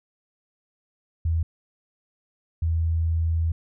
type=tone pair in turn; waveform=sine; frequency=82 / 82 Hz; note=E2 / E2; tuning=-9 / -9 cents; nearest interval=unison; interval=0 cents; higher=neither; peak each=-20 dBFS; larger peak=neither; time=1.25-1.43 / 2.62-3.52 s; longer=second; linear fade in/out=5 ms; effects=none